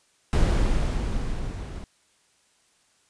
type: noise with level ramp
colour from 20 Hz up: brown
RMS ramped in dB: -18 to -35 dBFS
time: 0.33-1.84 s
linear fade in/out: 0 ms
effects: white hiss -64 dBFS RMS until 3.09 s + resampled to 22050 Hz